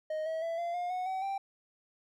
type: tone with pitch steps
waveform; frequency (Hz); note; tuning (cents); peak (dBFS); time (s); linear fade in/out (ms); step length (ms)
triangle; 622.3 / 643.1 / 664.7 / 686.9 / 709.9 / 733.7 / 758.2 / 783.6; D#5 / E5 / E5 / F5 / F5 / F#5 / F#5 / G5; 0 / -43 / +14 / -29 / +28 / -15 / +42 / -1; -30; 0.1-1.38; 5; 160
effects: none